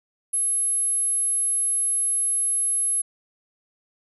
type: tone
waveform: sine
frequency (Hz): 10800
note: E9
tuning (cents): +41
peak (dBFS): -20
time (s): 0.33-3.02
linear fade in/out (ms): 10
effects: none